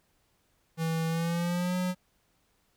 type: tone with pitch glide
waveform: square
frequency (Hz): 163 to 181.91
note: E3 to F#3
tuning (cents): -19 to -29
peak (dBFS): -28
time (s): 0.77-1.95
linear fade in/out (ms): 50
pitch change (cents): +190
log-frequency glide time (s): 1.08-1.76
effects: pink hiss -71 dBFS RMS until 2.76 s